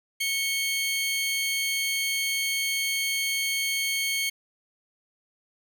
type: tone pair together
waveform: sawtooth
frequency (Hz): 2205 / 3169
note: C#7 / G7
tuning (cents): -10 / +18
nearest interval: tritone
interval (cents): 628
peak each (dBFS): -23 / -27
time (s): 0.2-4.3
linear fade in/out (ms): 10
effects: none